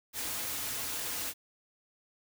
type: noise with comb filter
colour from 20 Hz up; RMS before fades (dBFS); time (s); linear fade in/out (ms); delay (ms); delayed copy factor
white; -36; 0.13-1.34; 50; 5.2; -0.55
effects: none